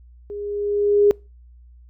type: tone with level ramp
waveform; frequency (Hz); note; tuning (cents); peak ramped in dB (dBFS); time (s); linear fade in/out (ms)
sine; 410; G#4; -22; -29 to -10; 0.3-1.11; 0
effects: noise-tail reverb RT60 0.3 s tail -26 dB re dry + added 60 Hz sine -44 dBFS peak until 1.89 s